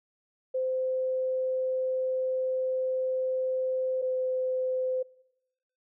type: tone pair in turn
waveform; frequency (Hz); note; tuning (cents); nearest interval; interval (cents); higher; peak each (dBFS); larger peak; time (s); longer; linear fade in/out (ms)
sine; 517 / 513.7; C5 / C5; -21 / -32; unison; 11; first; -26; neither; 0.54-4.02 / 4.02-5.03; first; 10
effects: noise-tail reverb RT60 0.9 s tail -23 dB re dry